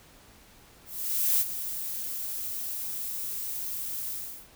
violet noise with ADSR envelope, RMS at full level -23 dBFS, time 0.85-4.48 s, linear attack 550 ms, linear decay 39 ms, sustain -11 dB, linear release 360 ms, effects pink hiss -55 dBFS RMS until 4.55 s

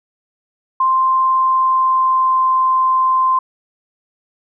sine tone with pitch glide, 1047 to 1041 Hz, C6 to C6, +1 to -9 cents, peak -11 dBFS, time 0.8-3.39 s, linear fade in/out 5 ms, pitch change -10 cents, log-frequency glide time 1.24-2.54 s, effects none

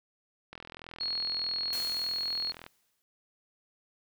click train, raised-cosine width 0.3 ms, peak -27 dBFS, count 90, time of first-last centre 0.53-2.664 s, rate 41.7 Hz
sine tone, 4314 Hz, C#8, 48 cents flat, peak -30 dBFS, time 1-2.52 s, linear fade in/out 10 ms
white noise with exponential decay, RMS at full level -39 dBFS, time 1.73-3.02 s, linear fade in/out 0 ms, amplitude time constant 280 ms
effects none

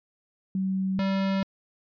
sine / square tone pair in turn, 190.3 / 193.74 Hz, F#3 / G3, +49 / -20 cents, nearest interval unison, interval 31 cents, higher second, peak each -24 dBFS, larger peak neither, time 0.55-0.99 / 0.99-1.43 s, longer neither, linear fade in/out 2 ms, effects resampled to 11025 Hz

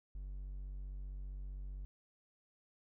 triangle tone, 47.67 Hz, G1, 48 cents flat, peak -40 dBFS, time 0.15-1.85 s, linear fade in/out 0 ms, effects none

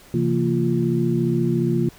sine tone cluster, 132.6 / 167.1 / 229.9 / 348 Hz, C3 / E3 / A#3 / F4, +23 / +24 / -24 / -6 cents, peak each -23 dBFS, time 0.14-1.89 s, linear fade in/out 2 ms, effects pink hiss -48 dBFS RMS until 1.98 s

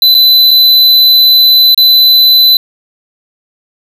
square tone with dropouts, 4012 Hz, B7, 26 cents sharp, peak -3 dBFS, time 0.02-2.57 s, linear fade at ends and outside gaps 2 ms, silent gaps 0.144-0.149 / 0.509-0.512 / 1.746-1.776 s, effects none

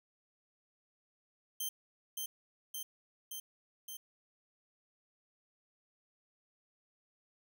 5% pulse tone with echo, 3135 Hz, G7, 1 cent flat, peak -27 dBFS, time 1.6-1.69 s, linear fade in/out 5 ms, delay 570 ms, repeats 4, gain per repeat -2 dB, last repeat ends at 3.97 s, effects none

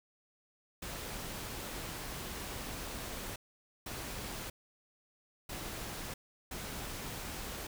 pink noise bursts at uneven times, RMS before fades -42 dBFS, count 4, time 0.82-3.36 / 3.86-4.5 / 5.49-6.14 / 6.51-7.67 s, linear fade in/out 5 ms, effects none

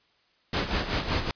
pink noise with tremolo, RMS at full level -25 dBFS, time 0.53-1.31 s, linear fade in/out 2 ms, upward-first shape sine, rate 5.3 Hz, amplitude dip 65%, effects white hiss -66 dBFS RMS until 1.35 s + resampled to 11025 Hz

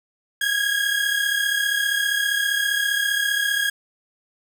30% pulse tone pair together, 1626.9 / 1662 Hz, G#6 / G#6, -36 / +1 cents, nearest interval unison, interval 37 cents, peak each -20 dBFS, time 0.41-3.7 s, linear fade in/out 5 ms, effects none

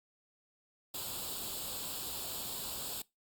white noise with comb filter, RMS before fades -40 dBFS, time 0.94-3.02 s, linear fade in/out 5 ms, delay 0.25 ms, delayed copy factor +0.75, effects noise-tail reverb RT60 0.2 s tail -22 dB re dry + Opus 48 kbps

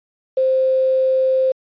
sine tone with quantisation, 523.3 Hz, C5, in tune, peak -13 dBFS, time 0.37-1.52 s, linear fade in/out 5 ms, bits 7, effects resampled to 11025 Hz

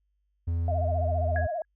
triangle tone with pitch glide, 84.2 to 82.51 Hz, E2 to E2, +37 to +2 cents, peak -23 dBFS, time 0.47-1.47 s, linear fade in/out 10 ms, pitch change -35 cents, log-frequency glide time 0.8-1.33 s
sine tone with vibrato, 659.3 Hz, E5, in tune, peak -28 dBFS, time 0.68-1.62 s, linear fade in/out 2 ms, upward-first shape sine, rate 15 Hz, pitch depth 130 cents each way
sine tone with exponential decay, 1661.2 Hz, G#6, in tune, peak -28 dBFS, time 1.36-1.65 s, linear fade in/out 1 ms, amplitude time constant 61 ms
effects added 50 Hz sine -70 dBFS peak until 1.75 s

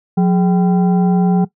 sine tone with frequency modulation, 180.3 Hz, F#3, 45 cents flat, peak -9 dBFS, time 0.17-1.45 s, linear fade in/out 10 ms, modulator 597 Hz, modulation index 0.49, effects noise-tail reverb RT60 0.1 s tail -18 dB re dry

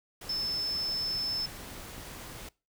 sine tone in noise, 5260 Hz, E8, 5 cents flat, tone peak -29 dBFS, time 0.29-1.46 s, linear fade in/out 5 ms, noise pink, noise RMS -44 dBFS, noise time 0.21-2.49 s, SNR +12 dB, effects noise-tail reverb RT60 0.3 s tail -23 dB re dry

